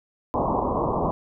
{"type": "low-pass noise", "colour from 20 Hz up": "white", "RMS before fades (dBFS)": -24, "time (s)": [0.34, 1.11], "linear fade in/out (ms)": 0, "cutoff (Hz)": 1100, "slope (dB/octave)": 96, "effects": []}